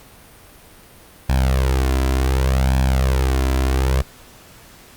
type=tone with flanger; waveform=sawtooth; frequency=65.41 Hz; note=C2; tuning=in tune; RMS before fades=-17 dBFS; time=1.29-4.02 s; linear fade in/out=5 ms; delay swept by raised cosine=1.2 to 3 ms; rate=0.67 Hz; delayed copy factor=+0.7; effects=pink hiss -45 dBFS RMS until 4.96 s + Opus 48 kbps